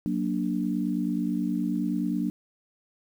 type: chord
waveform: sine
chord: Gb augmented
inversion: none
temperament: equal with one note detuned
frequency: 185 / 234.4 / 293.7 Hz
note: Gb3 / Bb3 / D4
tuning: 0 / +10 / 0 cents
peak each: -29 dBFS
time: 0.06-2.3 s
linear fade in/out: 0 ms
effects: 9-bit